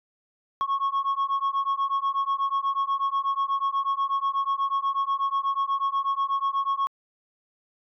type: beating tone pair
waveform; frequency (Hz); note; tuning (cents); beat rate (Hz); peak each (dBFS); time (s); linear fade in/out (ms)
sine; 1095 / 1103.2; C#6 / C#6; -22 / -9; 8.2; -24; 0.61-6.87; 0
effects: tanh soft clip ceiling -20 dBFS